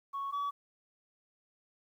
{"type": "tone pair in turn", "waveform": "sine", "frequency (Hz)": [1108.7, 1138.6], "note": ["C#6", "C#6"], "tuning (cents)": [0, 46], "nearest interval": "unison", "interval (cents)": 46, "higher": "second", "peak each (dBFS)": [-33, -29], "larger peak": "second", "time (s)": [[0.13, 0.32], [0.32, 0.51]], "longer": "neither", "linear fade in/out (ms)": 20, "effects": ["tanh soft clip ceiling -31 dBFS", "11-bit"]}